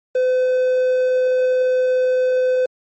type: tone with quantisation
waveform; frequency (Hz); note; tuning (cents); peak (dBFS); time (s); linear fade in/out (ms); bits
triangle; 509; C5; -48; -12; 0.15-2.66; 5; 7
effects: MP3 32 kbps